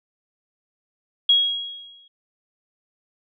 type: tone with exponential decay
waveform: sine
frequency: 3301 Hz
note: G#7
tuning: 11 cents flat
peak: -11 dBFS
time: 1.29-2.08 s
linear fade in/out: 5 ms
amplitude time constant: 170 ms
effects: none